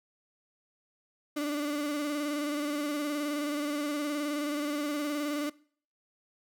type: tone with vibrato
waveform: 35% pulse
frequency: 293.7 Hz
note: D4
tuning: in tune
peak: -28 dBFS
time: 1.36-5.5 s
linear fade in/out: 10 ms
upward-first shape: square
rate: 19 Hz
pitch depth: 34 cents each way
effects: noise-tail reverb RT60 0.5 s tail -22 dB re dry